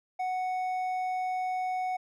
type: tone with hard clipping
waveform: sine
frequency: 740 Hz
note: F#5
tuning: in tune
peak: -30 dBFS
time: 0.19-1.97 s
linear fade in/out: 10 ms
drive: 5 dB
effects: none